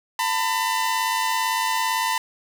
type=tone pair together; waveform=sawtooth; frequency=902.2 / 1000 Hz; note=A5 / B5; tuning=+43 / +21 cents; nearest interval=major second; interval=178 cents; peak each=-20 dBFS; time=0.19-2.18 s; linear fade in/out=2 ms; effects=none